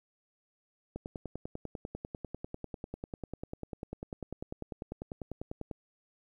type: click train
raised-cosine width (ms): 2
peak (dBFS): -25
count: 49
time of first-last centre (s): 0.96-5.712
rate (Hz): 10.1
effects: 11-bit